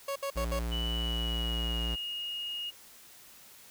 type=tone bursts; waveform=30% pulse; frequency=554.4 Hz; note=C#5; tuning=in tune; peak=-29 dBFS; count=4; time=0.08-0.593 s; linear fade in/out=5 ms; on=78 ms; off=67 ms
type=tone; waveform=square; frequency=58.27 Hz; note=A#1; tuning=in tune; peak=-32 dBFS; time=0.35-1.96 s; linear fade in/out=20 ms
type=tone with pitch glide; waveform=sine; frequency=2964 to 2863 Hz; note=F#7 to F7; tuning=+2 to +42 cents; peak=-34 dBFS; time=0.71-2.71 s; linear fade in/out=20 ms; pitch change=-60 cents; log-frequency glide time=0.86-1.92 s
effects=white hiss -54 dBFS RMS until 3.7 s